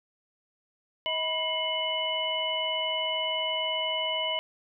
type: tone cluster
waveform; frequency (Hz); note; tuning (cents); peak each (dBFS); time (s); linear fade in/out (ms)
sine; 635 / 981 / 2142 / 2973; D#5 / B5 / C7 / F#7; +35 / -12 / +40 / +8; -33 / -35 / -35 / -29; 1.06-4.39; 0
effects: none